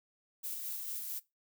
violet noise with tremolo, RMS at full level -39 dBFS, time 0.43-1.2 s, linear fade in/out 20 ms, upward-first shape square, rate 4.5 Hz, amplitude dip 25%, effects noise-tail reverb RT60 0.2 s tail -19 dB re dry

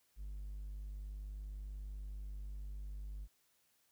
triangle tone, 50.2 Hz, G1, 42 cents sharp, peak -40 dBFS, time 0.16-3.28 s, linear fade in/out 50 ms, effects tanh soft clip ceiling -36 dBFS + white hiss -75 dBFS RMS until 3.91 s

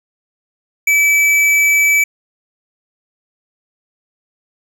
sine tone with tanh clipping, 2303 Hz, D7, 34 cents flat, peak -11 dBFS, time 0.87-2.04 s, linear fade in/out 5 ms, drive 15 dB, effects none

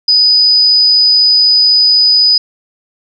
sine tone, 4978 Hz, D#8, in tune, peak -5 dBFS, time 0.08-2.38 s, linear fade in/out 5 ms, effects none

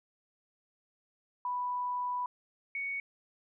sine tone pair in turn, 987.8 / 2228 Hz, B5 / C#7, 0 / +8 cents, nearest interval octave + major second, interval 1408 cents, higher second, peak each -31 / -33 dBFS, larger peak first, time 1.45-2.26 / 2.75-3 s, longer first, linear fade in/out 2 ms, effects none

